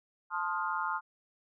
sine chord, F dominant seventh, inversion first, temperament equal with one note detuned, 880 / 1046.5 / 1244.5 / 1409.1 Hz, A5 / C6 / Eb6 / F6, 0 / 0 / 0 / +15 cents, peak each -36 / -36 / -36 / -36 dBFS, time 0.3-1.01 s, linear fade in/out 50 ms, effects none

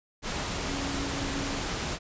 sine tone in noise, 277.2 Hz, C#4, in tune, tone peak -35 dBFS, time 0.66-1.63 s, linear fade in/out 50 ms, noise pink, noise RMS -32 dBFS, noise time 0.22-1.99 s, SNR -6 dB, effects resampled to 16000 Hz

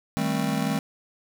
square chord, A half-diminished seventh, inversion second, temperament just, 158.4 / 198 / 220 / 264 Hz, Eb3 / G3 / A3 / C4, +31 / +18 / 0 / +16 cents, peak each -30 dBFS, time 0.17-0.79 s, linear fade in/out 0 ms, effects none

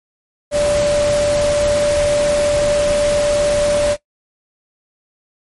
sine tone in noise, 586 Hz, D5, 4 cents flat, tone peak -12 dBFS, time 0.51-3.97 s, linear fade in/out 50 ms, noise pink, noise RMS -23 dBFS, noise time 0.51-3.97 s, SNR +8 dB, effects noise-tail reverb RT60 0.1 s tail -18 dB re dry + MP3 48 kbps

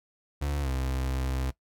35% pulse tone with pitch glide, 71.7 to 65.37 Hz, D2 to C2, -41 to -1 cents, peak -26 dBFS, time 0.41-1.51 s, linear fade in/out 10 ms, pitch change -160 cents, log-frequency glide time 0.61-0.69 s, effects noise-tail reverb RT60 0.1 s tail -18 dB re dry

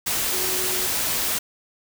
sine tone in noise, 370 Hz, F#4, in tune, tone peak -32 dBFS, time 0.33-0.87 s, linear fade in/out 10 ms, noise white, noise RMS -24 dBFS, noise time 0.06-1.39 s, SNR -11 dB, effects none

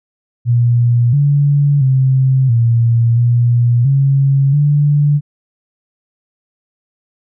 sine tone with pitch steps, 119.8 / 143.3 / 131.8 / 116.7 / 120 / 137.4 / 146 Hz, A#2 / D3 / C3 / A#2 / B2 / C#3 / D3, +48 / -42 / +13 / +2 / -49 / -15 / -10 cents, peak -8 dBFS, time 0.45-5.21 s, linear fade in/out 50 ms, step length 680 ms, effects none

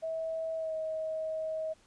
sine tone with pitch glide, 647 to 634.1 Hz, E5 to D#5, -32 to +33 cents, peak -32 dBFS, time 0.02-1.74 s, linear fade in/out 20 ms, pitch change -35 cents, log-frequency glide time 0.56-0.74 s, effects pink hiss -64 dBFS RMS until 1.86 s + resampled to 22050 Hz

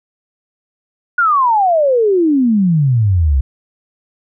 sine exponential sweep, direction down, 1466 to 63.5 Hz, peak -9 dBFS, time 1.18-3.41 s, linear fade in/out 5 ms, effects none

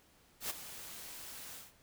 white noise with ADSR envelope, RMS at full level -36 dBFS, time 0.4-1.73 s, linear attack 100 ms, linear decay 16 ms, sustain -12 dB, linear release 180 ms, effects pink hiss -66 dBFS RMS until 1.82 s

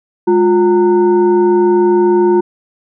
sine tone with frequency modulation, 354.6 Hz, F4, 26 cents sharp, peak -7 dBFS, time 0.27-2.41 s, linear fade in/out 10 ms, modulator 562 Hz, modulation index 0.62, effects none

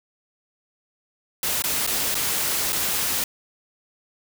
white noise with dropouts, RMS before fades -24 dBFS, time 1.43-3.24 s, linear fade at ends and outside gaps 2 ms, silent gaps 1.622-1.639 / 1.866-1.874 / 2.145-2.152 / 2.723-2.728 s, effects none

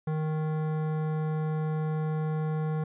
sine tone with hard clipping, 155.56 Hz, D#3, in tune, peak -29 dBFS, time 0.07-2.84 s, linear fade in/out 5 ms, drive 15 dB, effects resampled to 8000 Hz

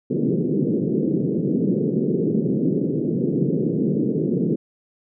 pink band-pass noise, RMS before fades -21 dBFS, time 0.1-4.56 s, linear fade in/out 10 ms, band 140 to 450 Hz, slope 48 dB/octave, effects none

